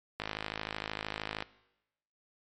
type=click train; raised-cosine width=0.3 ms; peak=-18 dBFS; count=66; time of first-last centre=0.2-1.424 s; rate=53.1 Hz; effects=noise-tail reverb RT60 0.9 s tail -19 dB re dry + MP3 48 kbps